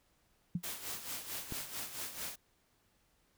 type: tone with exponential decay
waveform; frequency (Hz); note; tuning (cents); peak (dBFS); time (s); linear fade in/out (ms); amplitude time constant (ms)
sine; 174.61; F3; 0; -28; 0.55-0.63; 5; 16
type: noise with tremolo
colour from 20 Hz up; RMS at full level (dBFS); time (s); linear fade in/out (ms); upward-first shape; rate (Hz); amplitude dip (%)
white; -40; 0.63-2.36; 10; sine; 4.5; 65
type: click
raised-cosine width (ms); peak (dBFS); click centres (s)
3; -27; 1.523
effects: pink hiss -73 dBFS RMS until 3.37 s